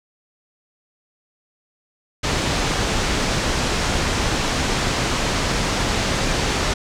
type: low-pass noise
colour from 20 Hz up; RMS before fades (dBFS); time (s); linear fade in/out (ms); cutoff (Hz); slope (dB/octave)
pink; -21; 2.23-6.74; 10; 7300; 24
effects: none